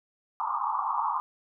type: band-pass noise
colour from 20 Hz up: white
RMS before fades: -29 dBFS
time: 0.4-1.2 s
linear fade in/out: 0 ms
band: 820 to 1200 Hz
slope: 96 dB/octave
effects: none